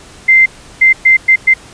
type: tone bursts at uneven times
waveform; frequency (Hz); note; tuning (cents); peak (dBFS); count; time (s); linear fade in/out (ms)
sine; 2083; C7; -8; -3; 5; 0.28-0.46 / 0.81-0.93 / 1.05-1.17 / 1.28-1.36 / 1.47-1.54; 10
effects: pink hiss -37 dBFS RMS until 1.73 s + resampled to 22050 Hz